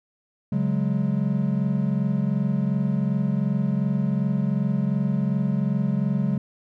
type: chord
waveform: triangle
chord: C# suspended fourth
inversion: none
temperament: equal with one note detuned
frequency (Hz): 140.44 / 185 / 207.7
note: C#3 / F#3 / G#3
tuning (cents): +23 / 0 / 0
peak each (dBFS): -23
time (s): 0.52-6.38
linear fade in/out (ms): 5
effects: none